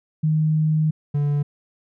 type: tone pair in turn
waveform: sine / triangle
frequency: 155.56 / 145.01 Hz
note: D#3 / D3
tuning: 0 / -22 cents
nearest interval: minor second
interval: 122 cents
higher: first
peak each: -16 dBFS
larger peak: neither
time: 0.23-0.91 / 1.14-1.43 s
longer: first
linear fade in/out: 10 ms
effects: none